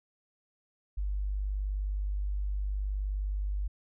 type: tone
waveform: sine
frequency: 49.64 Hz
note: G1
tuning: 22 cents sharp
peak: -29 dBFS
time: 0.97-3.68 s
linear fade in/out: 10 ms
effects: none